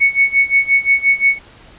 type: tone with tremolo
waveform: sine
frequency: 2217 Hz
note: C#7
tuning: in tune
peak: -7 dBFS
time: 0-1.39 s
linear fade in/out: 20 ms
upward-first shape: sine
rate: 5.7 Hz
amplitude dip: 90%
effects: pink hiss -43 dBFS RMS until 1.78 s + resampled to 8000 Hz